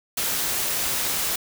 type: noise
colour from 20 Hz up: white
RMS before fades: -25 dBFS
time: 0.17-1.36 s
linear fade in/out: 5 ms
effects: none